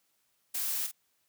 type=noise with echo; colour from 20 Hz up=blue; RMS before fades=-33 dBFS; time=0.54-0.87 s; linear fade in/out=10 ms; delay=46 ms; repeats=1; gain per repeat=-8 dB; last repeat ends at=0.916 s; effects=white hiss -74 dBFS RMS until 1.28 s + high-pass 60 Hz 12 dB/octave